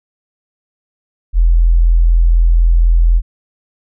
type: tone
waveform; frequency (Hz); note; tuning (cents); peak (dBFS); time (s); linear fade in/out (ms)
sine; 42.04; E1; +35; -6; 1.33-3.22; 50
effects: none